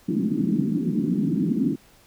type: band-pass noise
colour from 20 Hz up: pink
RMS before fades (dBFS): -23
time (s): 0.08-1.76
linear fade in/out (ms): 10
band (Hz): 160 to 320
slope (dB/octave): 48
effects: pink hiss -55 dBFS RMS until 2.06 s